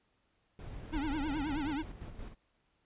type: noise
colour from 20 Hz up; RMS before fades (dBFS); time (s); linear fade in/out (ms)
brown; -43; 0.59-1.72; 2
type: noise with tremolo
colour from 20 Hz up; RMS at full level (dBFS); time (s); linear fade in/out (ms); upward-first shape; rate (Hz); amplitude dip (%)
brown; -43; 0.92-2.35; 20; square; 5.5; 50
type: tone with vibrato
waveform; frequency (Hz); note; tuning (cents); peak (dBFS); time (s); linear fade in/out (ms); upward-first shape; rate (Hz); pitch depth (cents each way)
square; 293.7; D4; 0; -34; 0.92-1.83; 20; triangle; 9.4; 180
effects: pink hiss -75 dBFS RMS until 2.85 s + resampled to 8000 Hz